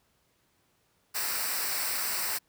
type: noise with comb filter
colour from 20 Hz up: white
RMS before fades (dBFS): -31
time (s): 1.14-2.39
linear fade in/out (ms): 20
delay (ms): 0.3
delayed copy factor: -0.65
effects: pink hiss -70 dBFS RMS until 2.48 s + high-pass 60 Hz 12 dB/octave